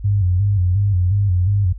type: tone with vibrato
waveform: sine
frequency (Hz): 95.4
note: G2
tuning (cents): -47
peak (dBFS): -13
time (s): 0.04-1.73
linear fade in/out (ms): 10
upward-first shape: square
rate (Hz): 2.8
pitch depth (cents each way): 100
effects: added 50 Hz sine -29 dBFS peak until 1.78 s